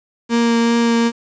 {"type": "tone with vibrato", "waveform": "35% pulse", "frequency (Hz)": 233.1, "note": "A#3", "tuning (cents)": 0, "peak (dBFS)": -11, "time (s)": [0.29, 1.12], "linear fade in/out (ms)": 50, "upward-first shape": "triangle", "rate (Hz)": 2.6, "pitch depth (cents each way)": 10, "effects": ["resampled to 16000 Hz", "7-bit"]}